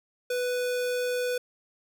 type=tone; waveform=square; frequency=495.1 Hz; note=B4; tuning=4 cents sharp; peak=-27 dBFS; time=0.3-1.38 s; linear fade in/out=5 ms; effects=none